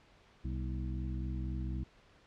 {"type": "harmonic tone with a mistuned harmonic", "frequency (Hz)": 64, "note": "C2", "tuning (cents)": -38, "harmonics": [1, 2, 3, 4, 5], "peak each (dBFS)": [-36, -41, -45, -48, -47], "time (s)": [0.44, 1.84], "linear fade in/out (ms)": 10, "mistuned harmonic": 4, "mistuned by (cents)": -99, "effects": ["pink hiss -63 dBFS RMS until 2.26 s", "low-pass 4000 Hz 12 dB/octave"]}